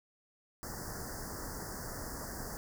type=band-stop noise; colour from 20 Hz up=pink; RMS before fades=-42 dBFS; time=0.63-2.57 s; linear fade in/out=0 ms; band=1900 to 4700 Hz; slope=96 dB/octave; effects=none